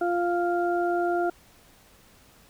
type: harmonic tone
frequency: 348.9 Hz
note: F4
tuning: 2 cents flat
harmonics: 1 / 2 / 4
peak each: -25 / -26 / -33 dBFS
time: 0.01-1.3 s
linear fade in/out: 5 ms
effects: pink hiss -56 dBFS RMS until 2.49 s